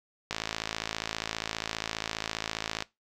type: click train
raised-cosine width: 0.2 ms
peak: -13 dBFS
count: 139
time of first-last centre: 0.31-2.824 s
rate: 54.9 Hz
effects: noise-tail reverb RT60 0.2 s tail -20 dB re dry